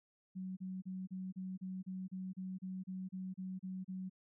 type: tone bursts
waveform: sine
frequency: 186.9 Hz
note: F#3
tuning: 18 cents sharp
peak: -40 dBFS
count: 15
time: 0.35-4.098 s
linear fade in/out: 20 ms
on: 220 ms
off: 32 ms
effects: none